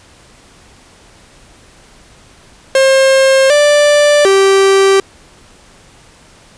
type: tone with pitch steps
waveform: 45% pulse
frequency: 534 / 588 / 389.4 Hz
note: C5 / D5 / G4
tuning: +35 / +2 / -12 cents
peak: -6 dBFS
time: 2.75-5 s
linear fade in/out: 2 ms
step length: 750 ms
effects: pink hiss -43 dBFS RMS until 6.57 s + resampled to 22050 Hz